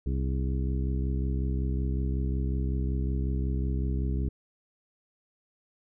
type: harmonic tone with a mistuned harmonic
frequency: 65.41 Hz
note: C2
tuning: in tune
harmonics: 1 / 2 / 3 / 4 / 5 / 6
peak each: -27 / -33 / -37 / -39 / -41 / -43 dBFS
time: 0.06-4.29 s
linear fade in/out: 5 ms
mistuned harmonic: 6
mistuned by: +90 cents
effects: none